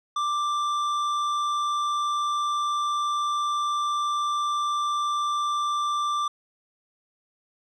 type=tone with tanh clipping; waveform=sine; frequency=1179 Hz; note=D6; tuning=6 cents sharp; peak=-25 dBFS; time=0.16-6.28 s; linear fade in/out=5 ms; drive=11 dB; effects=none